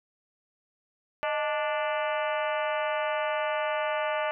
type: harmonic tone with a mistuned harmonic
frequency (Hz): 293.7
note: D4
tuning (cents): 0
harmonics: 2 / 3 / 4 / 5 / 6 / 7 / 8 / 9 / 10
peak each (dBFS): -29 / -33 / -35 / -37 / -39 / -40 / -41 / -42 / -43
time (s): 1.23-4.31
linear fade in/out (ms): 0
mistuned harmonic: 2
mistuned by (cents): +85
effects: none